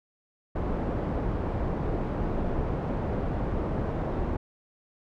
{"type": "low-pass noise", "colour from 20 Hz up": "pink", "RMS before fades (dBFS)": -29, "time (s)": [0.55, 4.37], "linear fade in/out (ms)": 10, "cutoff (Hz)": 750, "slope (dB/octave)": 12, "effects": []}